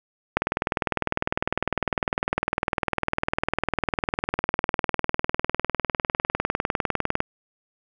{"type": "click train", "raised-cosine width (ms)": 0.5, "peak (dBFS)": -6, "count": 137, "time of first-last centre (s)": [0.37, 7.204], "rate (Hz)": 19.9, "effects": []}